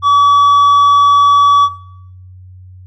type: tone with tanh clipping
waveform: sine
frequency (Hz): 1142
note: D6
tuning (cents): -49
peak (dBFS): -7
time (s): 0.02-1.69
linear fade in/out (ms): 50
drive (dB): 5
effects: noise-tail reverb RT60 0.7 s tail -17 dB re dry + added 92 Hz sine -33 dBFS peak until 2.86 s